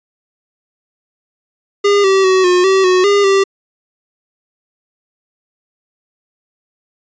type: tone with pitch steps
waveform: square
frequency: 405.5 / 385.6 / 375.8 / 359.7 / 383.7 / 367.4 / 404.8 / 391 Hz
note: G#4 / G4 / F#4 / F#4 / G4 / F#4 / G#4 / G4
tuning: -41 / -28 / +27 / -49 / -37 / -12 / -44 / -4 cents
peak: -9 dBFS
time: 1.84-3.44 s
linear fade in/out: 10 ms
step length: 200 ms
effects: resampled to 16000 Hz